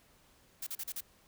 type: noise bursts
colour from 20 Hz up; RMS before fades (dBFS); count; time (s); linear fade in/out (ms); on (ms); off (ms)
blue; -39; 5; 0.62-1.007; 5; 47; 38
effects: pink hiss -65 dBFS RMS until 1.27 s